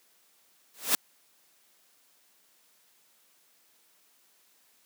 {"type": "noise with exponential growth", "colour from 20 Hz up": "white", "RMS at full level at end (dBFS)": -20, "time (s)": [0.74, 0.95], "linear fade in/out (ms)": 1, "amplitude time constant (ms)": 45, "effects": ["white hiss -65 dBFS RMS until 4.85 s", "high-pass 200 Hz 12 dB/octave"]}